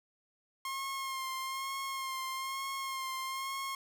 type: tone with vibrato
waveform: sawtooth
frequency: 1069 Hz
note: C6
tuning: 37 cents sharp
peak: -32 dBFS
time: 0.65-3.75 s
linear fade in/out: 2 ms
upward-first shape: sine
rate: 1.1 Hz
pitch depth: 26 cents each way
effects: none